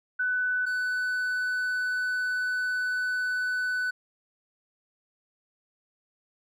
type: tone pair in turn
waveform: sine / triangle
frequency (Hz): 1497 / 1497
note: F#6 / F#6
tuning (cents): +20 / +20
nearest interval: unison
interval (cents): 0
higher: neither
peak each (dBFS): -24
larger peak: neither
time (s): 0.19-0.66 / 0.66-3.91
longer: second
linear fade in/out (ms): 10
effects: none